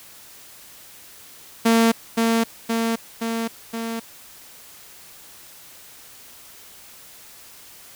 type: tone with echo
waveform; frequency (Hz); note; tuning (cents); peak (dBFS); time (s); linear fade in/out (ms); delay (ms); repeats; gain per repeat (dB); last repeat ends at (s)
sawtooth; 228.1; A#3; -37; -10; 1.65-1.92; 10; 520; 4; -3; 4
effects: white hiss -45 dBFS RMS until 7.95 s